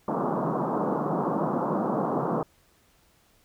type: band-pass noise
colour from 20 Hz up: pink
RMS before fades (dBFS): -27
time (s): 0.08-2.43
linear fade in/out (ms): 2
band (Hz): 150 to 1200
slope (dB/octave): 48
effects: pink hiss -63 dBFS RMS until 3.44 s